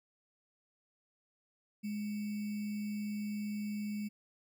sine tone with sample-and-hold, 208.7 Hz, G#3, 9 cents sharp, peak -35 dBFS, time 1.83-4.09 s, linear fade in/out 20 ms, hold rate 2450 Hz, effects none

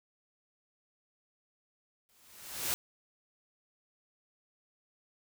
white noise with exponential growth, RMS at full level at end -30 dBFS, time 2.09-2.74 s, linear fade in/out 0 ms, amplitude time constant 140 ms, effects none

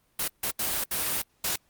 white noise bursts at uneven times, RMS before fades -28 dBFS, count 5, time 0.19-0.28 / 0.43-0.51 / 0.59-0.84 / 0.91-1.22 / 1.44-1.56 s, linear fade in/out 5 ms, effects pink hiss -68 dBFS RMS until 1.69 s + Opus 32 kbps

